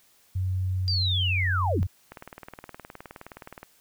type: tone with pitch glide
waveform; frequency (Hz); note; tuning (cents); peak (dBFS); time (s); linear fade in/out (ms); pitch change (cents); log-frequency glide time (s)
sine; 93 to 91.98; F#2 to F#2; +9 to -10; -24; 0.35-1.87; 10; -19; 0.92-1.38
type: linear sweep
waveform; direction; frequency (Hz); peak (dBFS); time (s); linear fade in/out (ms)
sine; down; 4812 to 36; -25; 0.88-1.83; 0
type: click train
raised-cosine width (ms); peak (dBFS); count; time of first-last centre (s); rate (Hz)
0.5; -25; 30; 2.12-3.63; 19.2
effects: white hiss -61 dBFS RMS until 3.8 s